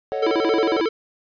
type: chord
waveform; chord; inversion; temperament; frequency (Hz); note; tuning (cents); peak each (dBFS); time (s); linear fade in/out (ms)
triangle; D# half-diminished seventh; second; equal; 440 / 554.4 / 622.3 / 740; A4 / C#5 / D#5 / F#5; 0 / 0 / 0 / 0; -26 / -24 / -30 / -28; 0.12-0.8; 0
type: tone with vibrato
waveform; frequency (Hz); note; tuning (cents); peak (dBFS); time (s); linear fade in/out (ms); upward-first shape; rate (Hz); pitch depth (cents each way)
square; 383.4; G4; -38; -19; 0.22-0.89; 10; square; 11; 260
effects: resampled to 11025 Hz + 8-bit

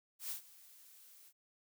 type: noise with ADSR envelope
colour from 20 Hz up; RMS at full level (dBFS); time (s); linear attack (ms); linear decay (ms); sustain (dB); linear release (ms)
blue; -40; 0.19-1.33; 110; 110; -20; 52
effects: none

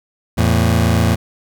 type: tone pair together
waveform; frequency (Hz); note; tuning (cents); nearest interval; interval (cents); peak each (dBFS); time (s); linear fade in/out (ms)
25% pulse; 84.13 / 112.3; E2 / A2; +36 / +36; perfect fourth; 500; -11; 0.37-1.16; 20
effects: none

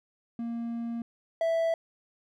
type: tone pair in turn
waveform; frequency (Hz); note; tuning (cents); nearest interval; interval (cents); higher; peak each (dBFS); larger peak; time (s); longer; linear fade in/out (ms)
triangle; 233.1 / 659.3; A#3 / E5; 0 / 0; octave + tritone; 1800; second; -29 / -22; second; 0.39-1.02 / 1.41-1.74; first; 2
effects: none

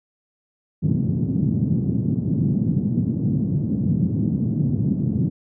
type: band-pass noise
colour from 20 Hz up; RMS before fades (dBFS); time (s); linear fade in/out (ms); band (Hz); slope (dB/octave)
white; -21; 0.82-5.3; 20; 110 to 220; 24
effects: none

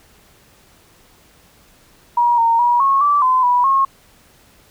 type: tone with pitch steps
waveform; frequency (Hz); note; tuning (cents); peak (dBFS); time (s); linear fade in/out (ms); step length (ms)
sine; 956 / 921 / 962 / 1094 / 1161 / 1024 / 980 / 1084; A#5 / A#5 / B5 / C#6 / D6 / C6 / B5 / C#6; +43 / -21 / -46 / -23 / -20 / -38 / -14 / -39; -11; 2.17-3.85; 5; 210
effects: pink hiss -51 dBFS RMS until 4.7 s

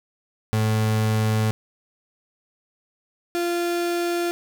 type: tone pair in turn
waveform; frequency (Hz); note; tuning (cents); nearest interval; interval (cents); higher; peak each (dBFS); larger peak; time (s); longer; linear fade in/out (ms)
35% pulse; 109 / 346.1; A2 / F4; -16 / -16; octave + minor sixth; 2000; second; -17 / -20; first; 0.53-1.51 / 3.35-4.31; first; 0
effects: none

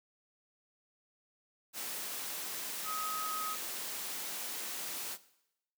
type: tone in noise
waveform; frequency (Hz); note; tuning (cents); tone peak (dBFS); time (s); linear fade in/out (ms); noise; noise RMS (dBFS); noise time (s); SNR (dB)
sine; 1264; D#6; +27; -36; 2.84-3.57; 50; white; -40; 1.73-5.18; +1
effects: noise-tail reverb RT60 0.8 s tail -17 dB re dry + high-pass 200 Hz 12 dB/octave

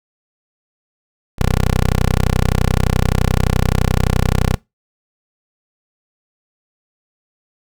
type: tone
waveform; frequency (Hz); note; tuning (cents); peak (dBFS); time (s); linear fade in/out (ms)
10% pulse; 31.64; B0; +43; -5; 1.38-4.56; 20
effects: noise-tail reverb RT60 0.2 s tail -22 dB re dry

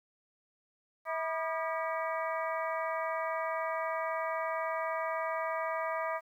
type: harmonic tone with a mistuned harmonic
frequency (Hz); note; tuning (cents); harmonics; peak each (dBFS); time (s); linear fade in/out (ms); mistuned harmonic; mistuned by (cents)
323.8; E4; -31; 2 / 3 / 4 / 5 / 6 / 7; -35 / -38 / -37 / -45 / -42 / -45; 1.05-6.21; 50; 4; -110
effects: 11-bit

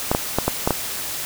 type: clicks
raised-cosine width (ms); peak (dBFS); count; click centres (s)
1; -3; 6; 0.115 / 0.149 / 0.386 / 0.48 / 0.675 / 0.707
effects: white hiss -28 dBFS RMS until 1.25 s

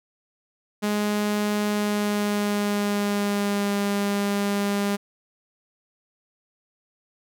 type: tone with pitch glide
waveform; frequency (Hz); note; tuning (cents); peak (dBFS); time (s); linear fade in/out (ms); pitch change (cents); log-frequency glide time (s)
sawtooth; 208.2 to 201.9; G#3 to G#3; +5 to -49; -18; 0.82-4.97; 20; -54; 1.69-3.75
effects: none

